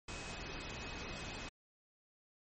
sine tone in noise, 2545 Hz, D#7, 39 cents sharp, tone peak -52 dBFS, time 0.08-1.49 s, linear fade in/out 5 ms, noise pink, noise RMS -45 dBFS, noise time 0.08-1.49 s, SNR -10 dB, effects MP3 32 kbps

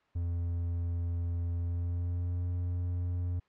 triangle tone with pitch glide, 85.9 to 88.31 Hz, F2 to F2, -28 to +20 cents, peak -28 dBFS, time 0.15-3.4 s, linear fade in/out 10 ms, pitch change +48 cents, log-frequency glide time 1.57-2.42 s, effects white hiss -69 dBFS RMS until 3.48 s + low-pass 2000 Hz 12 dB/octave

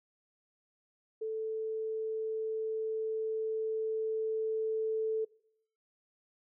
sine tone with level ramp, 440 Hz, A4, in tune, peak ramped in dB -33 to -29 dBFS, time 1.21-5.25 s, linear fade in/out 10 ms, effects noise-tail reverb RT60 0.7 s tail -23 dB re dry

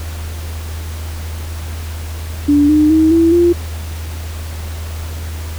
sine tone with pitch steps, 290.2 / 303.2 / 316.8 / 331 / 345.9 Hz, D4 / D#4 / D#4 / E4 / F4, -21 / -45 / +31 / +7 / -17 cents, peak -7 dBFS, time 2.48-3.53 s, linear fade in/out 10 ms, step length 210 ms, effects added 80 Hz sine -22 dBFS peak until 5.58 s + pink hiss -33 dBFS RMS until 5.58 s

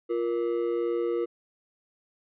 triangle ring-modulated tone, 410 Hz, G#4, 22 cents flat, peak -20 dBFS, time 0.09-1.26 s, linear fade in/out 20 ms, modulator 61.2 Hz, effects resampled to 8000 Hz

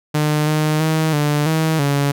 sawtooth tone with pitch steps, 151.1 / 153.7 / 158.2 / 147.7 / 159.2 / 141.8 Hz, D3 / D#3 / D#3 / D3 / D#3 / C#3, +50 / -21 / +29 / +10 / +40 / +40 cents, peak -11 dBFS, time 0.14-2.12 s, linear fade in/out 10 ms, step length 330 ms, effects none

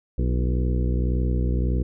harmonic tone with a mistuned harmonic, 61.74 Hz, B1, in tune, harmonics 1 / 2 / 3 / 4 / 5 / 6 / 7 / 8, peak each -21 / -27 / -31 / -33 / -35 / -37 / -38 / -39 dBFS, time 0.18-1.83 s, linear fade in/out 5 ms, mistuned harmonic 5, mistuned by +58 cents, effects none

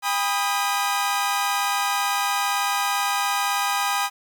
sawtooth chord, G augmented, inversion none, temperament equal with one note detuned, 803.7 / 987.8 / 1244.5 Hz, G5 / B5 / D#6, +43 / 0 / 0 cents, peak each -21 / -23 / -22 dBFS, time 0.02-4.1 s, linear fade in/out 50 ms, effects 9-bit

